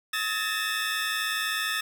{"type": "tone cluster", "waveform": "25% pulse", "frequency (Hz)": [1273, 1709, 1809, 2657], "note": ["D#6", "G#6", "A6", "E7"], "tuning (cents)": [39, 49, 48, 13], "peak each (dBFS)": [-29, -29, -26, -32], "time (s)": [0.13, 1.81], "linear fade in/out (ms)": 5, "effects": []}